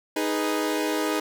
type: chord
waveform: sawtooth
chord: G# minor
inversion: second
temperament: equal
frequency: 311.1 / 415.3 / 493.9 Hz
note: D#4 / G#4 / B4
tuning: 0 / 0 / 0 cents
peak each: -22 / -25 / -27 dBFS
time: 0.16-1.2 s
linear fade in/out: 5 ms
effects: none